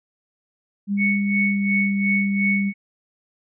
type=tone with pitch glide; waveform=sine; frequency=201.2 to 198.77 Hz; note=G3 to G3; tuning=+45 to +24 cents; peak=-19 dBFS; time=0.87-2.73 s; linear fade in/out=50 ms; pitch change=-21 cents; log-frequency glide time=1.36-1.75 s
type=tone with tremolo; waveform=sine; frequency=2217 Hz; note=C#7; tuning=in tune; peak=-18 dBFS; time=0.97-2.74 s; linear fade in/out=50 ms; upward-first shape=sine; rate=2.8 Hz; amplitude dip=80%
effects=none